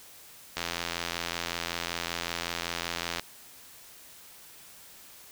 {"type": "click train", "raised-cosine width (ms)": 0.2, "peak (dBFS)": -13, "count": 225, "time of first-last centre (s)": [0.57, 3.196], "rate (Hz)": 85.3, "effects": ["white hiss -51 dBFS RMS until 5.31 s"]}